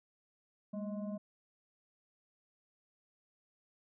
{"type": "tone with frequency modulation", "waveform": "sine", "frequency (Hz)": 202.2, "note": "G#3", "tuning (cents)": -46, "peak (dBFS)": -37, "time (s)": [0.73, 1.18], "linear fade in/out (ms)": 10, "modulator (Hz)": 424, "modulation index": 0.85, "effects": []}